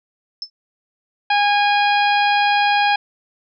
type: tone with exponential decay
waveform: sine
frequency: 5274 Hz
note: E8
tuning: in tune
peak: -20 dBFS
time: 0.42-0.5 s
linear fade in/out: 2 ms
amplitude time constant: 17 ms
type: harmonic tone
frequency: 820 Hz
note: G#5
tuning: 22 cents flat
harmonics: 1 / 2 / 3 / 4 / 5 / 6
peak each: -15 / -21 / -22 / -26 / -29 / -31 dBFS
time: 1.3-2.96 s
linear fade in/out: 5 ms
effects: none